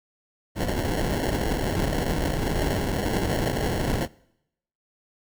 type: noise with sample-and-hold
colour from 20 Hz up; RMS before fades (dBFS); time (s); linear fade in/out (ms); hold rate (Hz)
pink; -25; 0.55-4.08; 50; 1225
effects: noise-tail reverb RT60 0.8 s tail -23 dB re dry